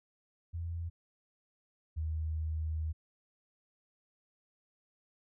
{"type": "tone pair in turn", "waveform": "sine", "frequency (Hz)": [84.4, 78.87], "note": ["E2", "D#2"], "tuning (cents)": [41, 24], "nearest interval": "minor second", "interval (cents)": 117, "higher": "first", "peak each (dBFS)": [-35, -32], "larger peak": "second", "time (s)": [[0.53, 0.9], [1.96, 2.93]], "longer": "second", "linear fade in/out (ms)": 20, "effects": []}